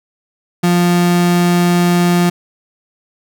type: tone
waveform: 35% pulse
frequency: 175.3 Hz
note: F3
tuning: 7 cents sharp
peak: -8 dBFS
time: 0.63-2.3 s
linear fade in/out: 10 ms
effects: none